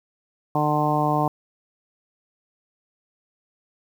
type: harmonic tone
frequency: 150.1 Hz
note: D3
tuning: 38 cents sharp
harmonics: 1 / 2 / 3 / 4 / 5 / 6 / 7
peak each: -25 / -26 / -31 / -28 / -24 / -27 / -27 dBFS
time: 0.55-1.28 s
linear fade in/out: 2 ms
effects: 8-bit